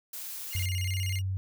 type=noise; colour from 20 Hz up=blue; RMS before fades=-39 dBFS; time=0.13-0.66 s; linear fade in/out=5 ms
type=tone with vibrato; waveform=sawtooth; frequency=2456 Hz; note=D#7; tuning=23 cents flat; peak=-32 dBFS; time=0.5-1.22 s; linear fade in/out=50 ms; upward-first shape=square; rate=16 Hz; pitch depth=260 cents each way
type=tone with pitch glide; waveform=sine; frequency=92.5 to 95.05 Hz; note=F#2 to F#2; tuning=0 to +47 cents; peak=-28 dBFS; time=0.55-1.37 s; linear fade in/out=0 ms; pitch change=+47 cents; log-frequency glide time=0.77-1.03 s
effects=none